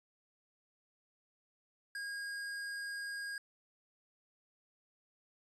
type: tone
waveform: square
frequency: 1629 Hz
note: G#6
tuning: 34 cents flat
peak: -40 dBFS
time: 1.95-3.38 s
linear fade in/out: 2 ms
effects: resampled to 24000 Hz